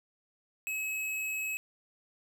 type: tone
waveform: square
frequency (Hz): 2568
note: E7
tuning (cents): -46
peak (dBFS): -33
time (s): 0.67-1.57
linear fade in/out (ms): 0
effects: none